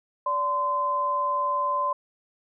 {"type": "tone pair together", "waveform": "sine", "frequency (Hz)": [578.7, 1030], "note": ["D5", "C6"], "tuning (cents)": [-26, -28], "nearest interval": "minor seventh", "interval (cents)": 998, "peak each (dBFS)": [-31, -23], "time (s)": [0.26, 1.93], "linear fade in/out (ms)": 5, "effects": []}